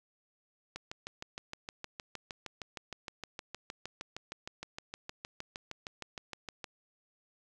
click train, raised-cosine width 0.2 ms, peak -23 dBFS, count 39, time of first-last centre 0.76-6.642 s, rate 6.46 Hz, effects none

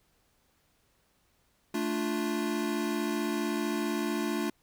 square chord, D minor, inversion second, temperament equal, 220 / 293.7 / 349.2 Hz, A3 / D4 / F4, 0 / 0 / 0 cents, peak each -34 dBFS, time 1.74-4.5 s, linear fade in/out 5 ms, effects pink hiss -70 dBFS RMS until 4.62 s

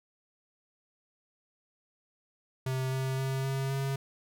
square tone with pitch steps, 130.81 / 132.18 / 133.56 / 134.95 / 136.36 Hz, C3 / C3 / C3 / C#3 / C#3, 0 / +18 / +36 / -46 / -28 cents, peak -30 dBFS, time 2.66-3.96 s, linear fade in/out 5 ms, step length 260 ms, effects none

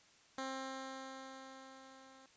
10% pulse tone with level ramp, 265.3 Hz, C4, 24 cents sharp, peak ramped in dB -31 to -51 dBFS, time 0.38-2.26 s, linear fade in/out 2 ms, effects white hiss -66 dBFS RMS until 2.36 s + resampled to 16000 Hz

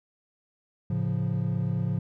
triangle chord, A augmented, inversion none, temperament equal, 110 / 138.59 / 174.61 Hz, A2 / C#3 / E#3, 0 / 0 / 0 cents, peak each -27 dBFS, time 0.9-1.99 s, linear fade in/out 5 ms, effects tanh soft clip ceiling -15 dBFS

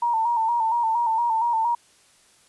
sine tone with vibrato, 920 Hz, A#5, 23 cents flat, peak -19 dBFS, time 0.02-1.75 s, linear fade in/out 5 ms, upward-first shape square, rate 4.3 Hz, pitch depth 52 cents each way, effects white hiss -57 dBFS RMS until 2.48 s + resampled to 24000 Hz

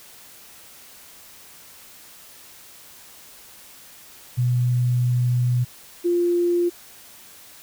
sine tone pair in turn, 123.2 / 348.5 Hz, B2 / F4, -4 / -4 cents, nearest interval octave + tritone, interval 1800 cents, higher second, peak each -17 dBFS, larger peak neither, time 4.37-5.65 / 6.04-6.7 s, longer first, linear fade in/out 20 ms, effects white hiss -46 dBFS RMS until 7.62 s

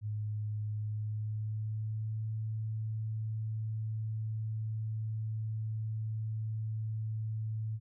sine tone with pitch glide, 106.1 to 109.65 Hz, G#2 to A2, +38 to -6 cents, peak -33 dBFS, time 0.01-7.8 s, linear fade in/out 50 ms, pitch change +56 cents, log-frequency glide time 0.7-2.28 s, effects none

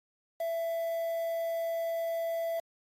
triangle tone with quantisation, 665 Hz, E5, 15 cents sharp, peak -28 dBFS, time 0.4-2.6 s, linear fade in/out 5 ms, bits 8, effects AAC 48 kbps

